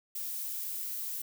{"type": "noise", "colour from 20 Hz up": "violet", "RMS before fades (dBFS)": -37, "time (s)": [0.15, 1.22], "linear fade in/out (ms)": 5, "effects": []}